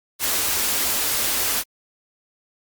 white band-stop noise, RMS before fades -22 dBFS, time 0.19-1.64 s, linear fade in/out 50 ms, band 120 to 200 Hz, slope 96 dB/octave, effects Opus 48 kbps

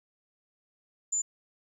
sine tone, 7080 Hz, A8, 10 cents sharp, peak -26 dBFS, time 1.12-1.22 s, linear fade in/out 10 ms, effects 11-bit

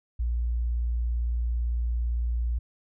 sine tone, 58.9 Hz, A#1, 19 cents sharp, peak -24 dBFS, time 0.19-2.59 s, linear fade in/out 10 ms, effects none

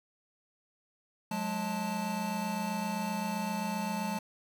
square tone cluster, 182.6 / 210.3 / 878 Hz, F#3 / G#3 / A5, -23 / +22 / -4 cents, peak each -38 / -36 / -37 dBFS, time 1.31-4.19 s, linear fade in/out 5 ms, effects none

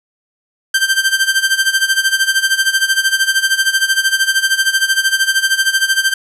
sawtooth tone with tremolo, 1568 Hz, G6, in tune, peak -5 dBFS, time 0.74-6.14 s, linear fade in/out 5 ms, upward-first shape sine, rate 13 Hz, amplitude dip 80%, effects resampled to 32000 Hz + 7-bit

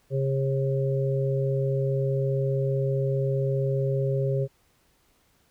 harmonic tone, 135.2 Hz, C#3, 43 cents flat, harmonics 1 / 3 / 4, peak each -24 / -29 / -30 dBFS, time 0.1-4.48 s, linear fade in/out 50 ms, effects pink hiss -65 dBFS RMS until 5.5 s

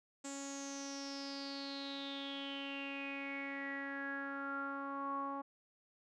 sawtooth tone with low-pass filter sweep, 277.2 Hz, C#4, in tune, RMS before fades -43 dBFS, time 0.24-5.42 s, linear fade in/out 10 ms, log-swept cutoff 7500 to 1000 Hz, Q 10, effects none

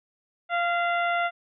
harmonic tone with a mistuned harmonic, 694 Hz, F5, 11 cents flat, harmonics 1 / 2 / 3 / 4 / 5, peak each -25 / -27 / -31 / -38 / -41 dBFS, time 0.49-1.31 s, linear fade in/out 50 ms, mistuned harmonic 3, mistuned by -25 cents, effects none

